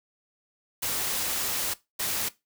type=noise bursts at uneven times; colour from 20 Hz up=white; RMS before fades=-29 dBFS; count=2; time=0.82-1.74 / 1.99-2.29 s; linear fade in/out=10 ms; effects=noise-tail reverb RT60 0.2 s tail -18 dB re dry